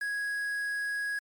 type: tone with quantisation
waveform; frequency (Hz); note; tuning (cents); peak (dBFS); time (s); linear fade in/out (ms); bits
triangle; 1661.2; G#6; 0; -28; 0.01-1.19; 5; 8
effects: MP3 96 kbps